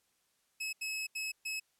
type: tone bursts at uneven times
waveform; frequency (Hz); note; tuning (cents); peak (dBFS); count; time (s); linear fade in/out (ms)
sawtooth; 2578; E7; -39; -32; 4; 0.6-0.73 / 0.81-1.07 / 1.15-1.32 / 1.45-1.6; 10
effects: white hiss -75 dBFS RMS until 1.79 s + low-pass 12000 Hz 12 dB/octave